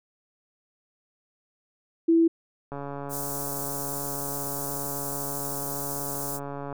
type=tone; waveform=sine; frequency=330.8 Hz; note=E4; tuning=6 cents sharp; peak=-16 dBFS; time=2.08-2.28 s; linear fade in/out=10 ms
type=click train; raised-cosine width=1 ms; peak=-22 dBFS; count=566; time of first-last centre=2.72-6.727 s; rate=141 Hz
type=high-pass noise; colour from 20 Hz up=white; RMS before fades=-34 dBFS; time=3.09-6.4 s; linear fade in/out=50 ms; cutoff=6100 Hz; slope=24 dB/octave
effects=none